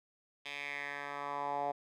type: tone with band-pass filter sweep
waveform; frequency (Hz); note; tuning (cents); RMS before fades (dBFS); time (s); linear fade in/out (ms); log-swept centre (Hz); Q
10% pulse; 143; D3; -46; -39; 0.45-1.72; 10; 2900 to 710; 3.5
effects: none